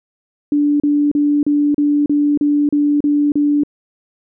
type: tone bursts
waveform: sine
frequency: 291.9 Hz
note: D4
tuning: 10 cents flat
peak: -11 dBFS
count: 10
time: 0.52-3.635 s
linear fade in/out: 2 ms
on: 280 ms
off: 35 ms
effects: none